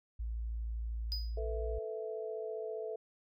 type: tone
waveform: sine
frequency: 56.4 Hz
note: A1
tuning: 44 cents sharp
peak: -35 dBFS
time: 0.19-1.79 s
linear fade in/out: 10 ms
type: tone with exponential decay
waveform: triangle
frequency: 4965 Hz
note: D#8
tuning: 5 cents flat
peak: -32 dBFS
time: 1.12-1.39 s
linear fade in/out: 0 ms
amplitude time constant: 58 ms
type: chord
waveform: sine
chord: A suspended second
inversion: none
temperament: just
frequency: 440 / 495 / 660 Hz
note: A4 / B4 / E5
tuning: 0 / +4 / +2 cents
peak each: -39 / -45 / -43 dBFS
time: 1.37-2.96 s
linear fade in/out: 5 ms
effects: none